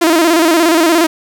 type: tone with vibrato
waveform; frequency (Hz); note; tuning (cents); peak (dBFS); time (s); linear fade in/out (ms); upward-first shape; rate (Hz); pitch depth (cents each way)
sawtooth; 329.6; E4; 0; -4; 0.01-1.07; 10; square; 17; 75
effects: none